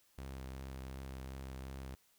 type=tone with vibrato; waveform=sawtooth; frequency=66.2 Hz; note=C2; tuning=21 cents sharp; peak=-40 dBFS; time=0.18-1.95 s; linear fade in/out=0 ms; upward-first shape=triangle; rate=2.7 Hz; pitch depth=24 cents each way; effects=white hiss -71 dBFS RMS until 2.18 s